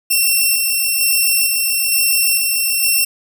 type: tone with tremolo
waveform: 5% pulse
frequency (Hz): 2707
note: E7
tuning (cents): +45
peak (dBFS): -3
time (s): 0.1-3.05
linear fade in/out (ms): 10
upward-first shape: square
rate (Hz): 1.1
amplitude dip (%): 25
effects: none